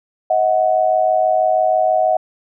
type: tone pair together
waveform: sine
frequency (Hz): 633.8 / 740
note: D#5 / F#5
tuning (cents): +32 / 0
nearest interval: minor third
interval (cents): 268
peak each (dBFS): -15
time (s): 0.3-2.17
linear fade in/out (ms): 5
effects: none